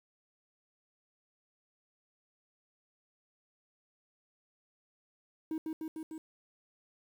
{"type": "tone with echo", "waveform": "triangle", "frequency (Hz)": 316.9, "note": "D#4", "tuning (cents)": 32, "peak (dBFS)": -30, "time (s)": [5.51, 5.58], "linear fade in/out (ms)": 2, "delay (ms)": 150, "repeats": 4, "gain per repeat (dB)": -2, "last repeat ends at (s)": 6.18, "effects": ["tanh soft clip ceiling -26 dBFS", "10-bit"]}